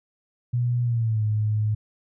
sine tone with pitch glide, 121.5 to 107 Hz, B2 to A2, -28 to -48 cents, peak -20 dBFS, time 0.53-1.75 s, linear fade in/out 10 ms, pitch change -220 cents, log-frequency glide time 0.83-1.23 s, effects none

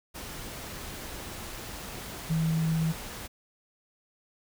sine tone in noise, 161.5 Hz, E3, 35 cents flat, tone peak -24 dBFS, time 2.29-2.93 s, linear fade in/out 20 ms, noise pink, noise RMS -40 dBFS, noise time 0.14-3.28 s, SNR +13 dB, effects none

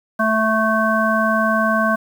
harmonic tone, 220 Hz, A3, in tune, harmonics 1 / 3 / 5 / 7, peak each -20 / -20 / -20 / -20 dBFS, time 0.19-1.96 s, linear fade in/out 10 ms, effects 7-bit

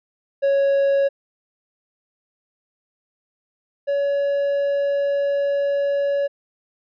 triangle tone pair in turn, 554.4 / 564.1 Hz, C#5 / C#5, 0 / +30 cents, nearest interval unison, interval 30 cents, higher second, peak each -13 / -16 dBFS, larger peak first, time 0.42-1.09 / 3.87-6.28 s, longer second, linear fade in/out 20 ms, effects resampled to 11025 Hz

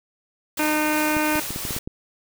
white noise with tremolo, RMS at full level -29 dBFS, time 0.57-1.79 s, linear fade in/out 5 ms, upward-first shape triangle, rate 2.8 Hz, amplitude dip 30%
harmonic tone, 305.2 Hz, D#4, 33 cents flat, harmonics 1 / 2 / 3 / 4 / 5 / 6 / 7 / 8 / 9, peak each -23 / -28 / -27 / -33 / -29 / -35 / -33 / -30 / -36 dBFS, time 0.59-1.4 s, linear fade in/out 5 ms
clicks, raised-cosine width 3 ms, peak -18 dBFS, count 8, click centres 1.167 / 1.356 / 1.506 / 1.561 / 1.652 / 1.708 / 1.765 / 1.875 s
effects none

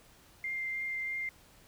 sine tone with vibrato, 2100 Hz, C7, 6 cents sharp, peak -33 dBFS, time 0.44-1.29 s, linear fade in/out 2 ms, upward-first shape triangle, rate 3.1 Hz, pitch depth 9 cents each way, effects pink hiss -60 dBFS RMS until 1.67 s

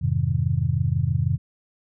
sine chord, F minor seventh, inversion none, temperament just, 87.31 / 104.77 / 130.96 / 157.15 Hz, F2 / Ab2 / C3 / Eb3, 0 / +16 / +2 / +18 cents, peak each -26 / -25 / -23 / -27 dBFS, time 0.01-1.38 s, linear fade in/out 20 ms, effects none

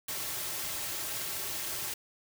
white noise with comb filter, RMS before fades -36 dBFS, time 0.08-1.94 s, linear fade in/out 5 ms, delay 4.1 ms, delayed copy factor -0.5, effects none

